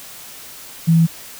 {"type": "tone", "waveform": "sine", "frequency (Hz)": 164.81, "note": "E3", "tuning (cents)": 0, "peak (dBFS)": -9, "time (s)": [0.87, 1.07], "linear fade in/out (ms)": 20, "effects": ["white hiss -37 dBFS RMS until 1.39 s"]}